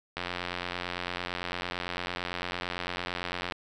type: click train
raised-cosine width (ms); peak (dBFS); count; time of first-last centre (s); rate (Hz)
0.3; -16; 299; 0.17-3.522; 88.9
effects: none